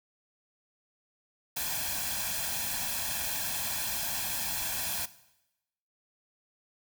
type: noise with comb filter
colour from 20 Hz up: white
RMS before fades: -33 dBFS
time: 1.56-5.06 s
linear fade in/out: 10 ms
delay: 1.2 ms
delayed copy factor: +0.7
effects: noise-tail reverb RT60 0.9 s tail -17 dB re dry